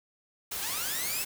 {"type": "noise", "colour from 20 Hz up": "white", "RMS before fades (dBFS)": -35, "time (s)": [0.51, 1.25], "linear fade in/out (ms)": 10}
{"type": "linear sweep", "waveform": "5% pulse", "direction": "up", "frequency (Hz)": [740, 2714], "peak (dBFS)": -23, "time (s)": [0.61, 1.24], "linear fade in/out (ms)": 20}
{"effects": []}